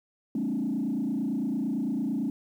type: tone with frequency modulation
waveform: sine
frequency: 246.9 Hz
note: B3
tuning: in tune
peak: -25 dBFS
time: 0.35-2.3 s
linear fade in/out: 2 ms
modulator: 28.9 Hz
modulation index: 1.8
effects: tanh soft clip ceiling -22 dBFS + 10-bit